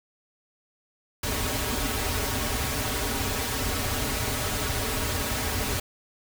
pink noise with comb filter, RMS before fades -28 dBFS, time 1.23-5.8 s, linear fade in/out 5 ms, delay 5.8 ms, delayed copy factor -0.95, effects none

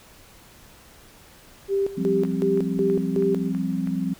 sine tone with tremolo, 393.8 Hz, G4, 8 cents sharp, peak -19 dBFS, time 1.68-3.53 s, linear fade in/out 50 ms, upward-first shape square, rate 2.7 Hz, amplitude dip 80%
sine chord, F suspended second, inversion none, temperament equal, 174.61 / 196 / 261.6 Hz, F3 / G3 / C4, 0 / 0 / 0 cents, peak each -27 dBFS, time 1.97-4.14 s, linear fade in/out 10 ms
click train, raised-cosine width 0.5 ms, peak -26 dBFS, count 6, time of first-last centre 2.25-3.873 s, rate 3.08 Hz
effects pink hiss -50 dBFS RMS until 4.19 s

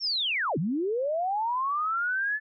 sine linear two-way sweep, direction down then up, 5588 to 138.59 to 1749 Hz, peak -25 dBFS, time 0-2.4 s, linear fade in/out 50 ms, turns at 0.58 s, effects none

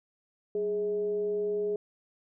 sine tone with frequency modulation, 415.3 Hz, G#4, in tune, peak -27 dBFS, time 0.55-1.76 s, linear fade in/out 2 ms, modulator 226 Hz, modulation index 0.29, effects none

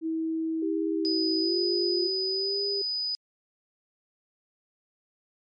sine tone with pitch glide, 322.7 to 351.9 Hz, E4 to F4, -37 to +13 cents, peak -26 dBFS, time 0.01-2.1 s, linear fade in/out 50 ms, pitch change +150 cents, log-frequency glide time 1.4-1.56 s
sine tone with vibrato, 390.4 Hz, G4, 7 cents flat, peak -30 dBFS, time 0.62-2.82 s, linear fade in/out 5 ms, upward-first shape sine, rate 1.1 Hz, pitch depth 51 cents each way
sine tone, 4978 Hz, D#8, in tune, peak -27 dBFS, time 1.05-3.15 s, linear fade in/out 0 ms
effects MP3 48 kbps

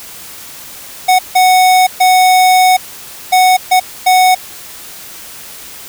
square tone bursts at uneven times, 740 Hz, F#5, in tune, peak -6 dBFS, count 6, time 1.08-1.19 / 1.35-1.87 / 2-2.77 / 3.32-3.57 / 3.71-3.8 / 4.06-4.35 s, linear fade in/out 10 ms, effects white hiss -31 dBFS RMS until 5.88 s

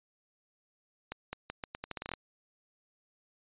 accelerating click train, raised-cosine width 0.3 ms, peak -21 dBFS, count 13, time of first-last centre 1.12-2.137 s, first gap 210 ms, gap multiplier 0.81, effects resampled to 8000 Hz

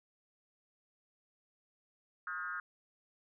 sine tone with frequency modulation, 1430 Hz, F6, 41 cents sharp, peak -37 dBFS, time 2.27-2.6 s, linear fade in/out 2 ms, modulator 172 Hz, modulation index 1.3, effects none

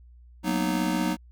square chord, B major seventh, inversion second, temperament just, 185.21 / 231.5 / 246.9 / 308.7 Hz, F#3 / A#3 / B3 / D#4, +2 / -12 / 0 / -14 cents, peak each -29 / -33 / -32 / -29 dBFS, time 0.43-1.17 s, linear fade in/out 50 ms, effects added 60 Hz sine -48 dBFS peak until 1.31 s

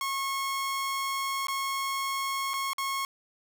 sawtooth tone with dropouts, 1090 Hz, C#6, 29 cents flat, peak -25 dBFS, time 0.01-3.05 s, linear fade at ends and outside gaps 1 ms, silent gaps 1.47-1.483 / 2.535-2.539 / 2.733-2.782 s, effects none

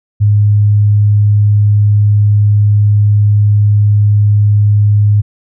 sine tone, 103.83 Hz, G#2, in tune, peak -5 dBFS, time 0.2-5.22 s, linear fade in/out 20 ms, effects none

